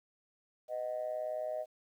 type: tone with amplitude modulation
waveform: sine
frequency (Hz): 622.3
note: D#5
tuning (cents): 0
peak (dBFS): -30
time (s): 0.68-1.66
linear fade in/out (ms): 50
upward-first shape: sine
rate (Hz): 119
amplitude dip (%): 80
effects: tanh soft clip ceiling -27 dBFS + 11-bit